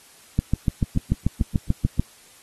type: click train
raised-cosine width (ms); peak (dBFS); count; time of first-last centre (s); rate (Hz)
5; -6; 12; 0.39-1.996; 6.85
effects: white hiss -51 dBFS RMS until 2.42 s + AAC 32 kbps